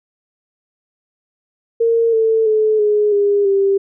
sine tone with pitch steps, 460 / 445.9 / 432.2 / 418.9 / 406 / 393.6 Hz, A#4 / A4 / A4 / G#4 / G#4 / G4, -23 / +23 / -31 / +15 / -39 / +7 cents, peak -11 dBFS, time 1.8-3.78 s, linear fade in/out 10 ms, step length 330 ms, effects none

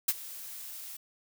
blue noise with ADSR envelope, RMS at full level -24 dBFS, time 0.08-0.97 s, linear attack 7 ms, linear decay 39 ms, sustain -19 dB, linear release 8 ms, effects none

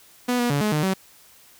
sawtooth tone with pitch steps, 246.6 / 241.5 / 143 / 212.1 / 151.4 / 190.2 Hz, B3 / B3 / D3 / G#3 / D#3 / F#3, -2 / -39 / -46 / +37 / -47 / +48 cents, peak -16 dBFS, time 0.28-0.94 s, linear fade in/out 10 ms, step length 110 ms, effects white hiss -52 dBFS RMS until 1.59 s

